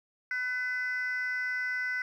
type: tone pair together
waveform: sine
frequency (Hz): 1500 / 2012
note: F#6 / B6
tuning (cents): +23 / +32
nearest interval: perfect fourth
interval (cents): 509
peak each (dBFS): -30 / -31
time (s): 0.31-2.02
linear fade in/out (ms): 2
effects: tanh soft clip ceiling -26 dBFS + 11-bit